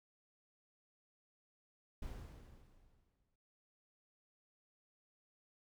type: noise with exponential decay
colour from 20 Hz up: brown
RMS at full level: -44 dBFS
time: 2.02-3.36 s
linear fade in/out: 5 ms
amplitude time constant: 290 ms
effects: none